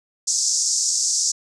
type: band-pass noise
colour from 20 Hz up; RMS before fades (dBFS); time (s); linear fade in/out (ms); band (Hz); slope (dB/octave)
pink; -21; 0.27-1.32; 10; 5300 to 7700; 48
effects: none